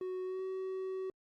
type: tone with pitch glide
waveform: triangle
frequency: 370 to 377.8 Hz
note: F#4 to F#4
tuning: 0 to +36 cents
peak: -34 dBFS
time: 0.01-1.1 s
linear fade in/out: 2 ms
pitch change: +36 cents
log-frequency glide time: 0.24-0.42 s
effects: Opus 32 kbps